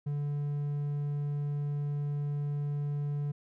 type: tone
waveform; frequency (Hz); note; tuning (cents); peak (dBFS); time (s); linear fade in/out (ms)
triangle; 145.1; D3; -21; -28; 0.06-3.32; 10
effects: none